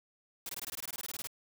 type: noise bursts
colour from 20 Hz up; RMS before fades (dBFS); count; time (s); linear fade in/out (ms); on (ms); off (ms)
white; -40; 16; 0.46-1.272; 2; 32; 20
effects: none